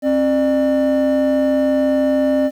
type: tone pair together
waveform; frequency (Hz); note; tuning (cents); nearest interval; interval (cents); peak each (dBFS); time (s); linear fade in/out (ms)
triangle; 266.7 / 599.3; C4 / D5; +33 / +35; octave + major second; 1402; -13; 0.02-2.51; 50
effects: tanh soft clip ceiling -7 dBFS + 8-bit